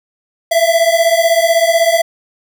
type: beating tone pair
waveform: square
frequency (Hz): 659.3 / 675.3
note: E5 / E5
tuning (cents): 0 / +42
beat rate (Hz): 16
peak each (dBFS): -13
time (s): 0.51-2.02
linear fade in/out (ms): 10
effects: none